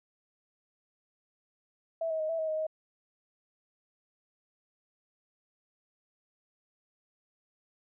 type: tone with pitch steps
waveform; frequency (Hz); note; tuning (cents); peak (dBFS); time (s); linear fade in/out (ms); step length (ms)
sine; 657 / 637 / 624 / 657 / 635 / 625 / 629; E5 / D#5 / D#5 / E5 / D#5 / D#5 / D#5; -6 / +41 / +5 / -6 / +35 / +8 / +19; -29; 2.01-2.668; 5; 94
effects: none